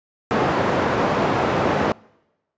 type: band-pass noise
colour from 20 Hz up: white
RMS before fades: -20 dBFS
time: 0.31-1.92 s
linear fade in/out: 0 ms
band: 110 to 880 Hz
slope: 12 dB/octave
effects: noise-tail reverb RT60 1.0 s tail -26 dB re dry + resampled to 16000 Hz